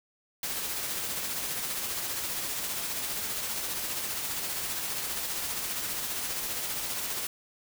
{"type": "noise with tremolo", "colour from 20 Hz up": "white", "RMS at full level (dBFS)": -32, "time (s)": [0.43, 7.27], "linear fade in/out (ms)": 2, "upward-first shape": "sine", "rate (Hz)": 15, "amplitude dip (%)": 30, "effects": []}